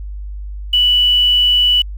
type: tone with quantisation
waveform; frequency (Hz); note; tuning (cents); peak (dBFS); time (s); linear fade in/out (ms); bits
sine; 2960; F#7; 0; -9; 0.73-1.82; 5; 6
effects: added 50 Hz sine -24 dBFS peak until 1.97 s